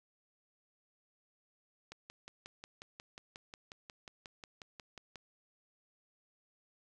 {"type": "click train", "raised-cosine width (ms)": 0.2, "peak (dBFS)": -30, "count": 19, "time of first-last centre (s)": [1.92, 5.157], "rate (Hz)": 5.56, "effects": []}